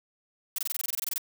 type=noise bursts; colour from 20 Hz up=blue; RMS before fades=-30 dBFS; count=14; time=0.56-1.181 s; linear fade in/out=2 ms; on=23 ms; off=23 ms; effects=none